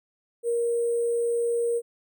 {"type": "tone with sample-and-hold", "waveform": "sine", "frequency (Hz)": 470.6, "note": "A#4", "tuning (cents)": 16, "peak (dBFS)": -22, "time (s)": [0.43, 1.82], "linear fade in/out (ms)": 50, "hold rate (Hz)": 8820, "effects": []}